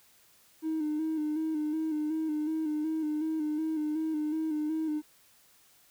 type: tone with vibrato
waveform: triangle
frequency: 310 Hz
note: D#4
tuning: 6 cents flat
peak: -25 dBFS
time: 0.62-5.02 s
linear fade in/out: 50 ms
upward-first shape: square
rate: 2.7 Hz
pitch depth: 40 cents each way
effects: tanh soft clip ceiling -25 dBFS + white hiss -62 dBFS RMS until 5.9 s